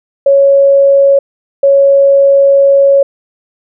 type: tone bursts at uneven times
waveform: sine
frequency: 554.4 Hz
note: C#5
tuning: in tune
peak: -3 dBFS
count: 2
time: 0.26-1.19 / 1.63-3.03 s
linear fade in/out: 5 ms
effects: none